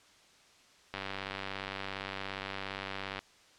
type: click train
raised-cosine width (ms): 0.3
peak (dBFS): -21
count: 220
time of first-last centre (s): 0.94-3.191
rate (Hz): 97.3
effects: white hiss -61 dBFS RMS until 3.58 s + low-pass 6000 Hz 12 dB/octave

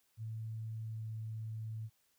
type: tone with pitch glide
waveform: sine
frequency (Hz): 111.1 to 110.46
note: A2 to A2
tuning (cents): +17 to +7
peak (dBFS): -39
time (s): 0.17-1.9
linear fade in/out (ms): 50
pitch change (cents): -10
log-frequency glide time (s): 0.83-1.03
effects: white hiss -75 dBFS RMS until 2.18 s

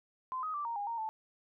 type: tone with pitch steps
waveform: sine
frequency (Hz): 1031 / 1258 / 1171 / 930 / 815 / 927 / 878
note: C6 / D#6 / D6 / A#5 / G#5 / A#5 / A5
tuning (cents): -26 / +19 / -5 / -4 / -33 / -10 / -4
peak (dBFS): -34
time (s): 0.32-1.09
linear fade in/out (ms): 0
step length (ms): 110
effects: none

